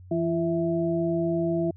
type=tone cluster; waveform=sine; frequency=167.1 / 339 / 658 Hz; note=E3 / E4 / E5; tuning=+24 / +49 / -3 cents; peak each=-28 / -25 / -29 dBFS; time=0.11-1.71 s; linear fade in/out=5 ms; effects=added 91 Hz sine -44 dBFS peak until 1.76 s